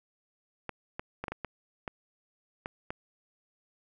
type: clicks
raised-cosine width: 0.5 ms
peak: -20 dBFS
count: 9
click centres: 0.693 / 0.995 / 1.24 / 1.282 / 1.32 / 1.447 / 1.878 / 2.659 / 2.905 s
effects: none